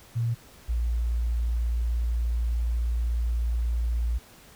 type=tone pair in turn; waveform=sine; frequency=116.54 / 58.27 Hz; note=A#2 / A#1; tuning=0 / 0 cents; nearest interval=octave; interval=1200 cents; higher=first; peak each=-23 dBFS; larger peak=neither; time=0.15-0.35 / 0.68-4.19 s; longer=second; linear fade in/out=20 ms; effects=pink hiss -52 dBFS RMS until 4.55 s